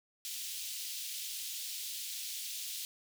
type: high-pass noise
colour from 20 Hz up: pink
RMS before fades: -41 dBFS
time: 0.25-2.85 s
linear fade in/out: 0 ms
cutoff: 3100 Hz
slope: 24 dB/octave
effects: none